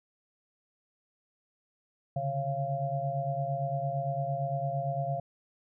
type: tone cluster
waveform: sine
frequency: 136.5 / 145.3 / 547 / 689 Hz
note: C#3 / D3 / C#5 / F5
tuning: -26 / -18 / -23 / -24 cents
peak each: -35 / -35 / -39 / -32 dBFS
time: 2.16-5.2 s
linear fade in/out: 5 ms
effects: none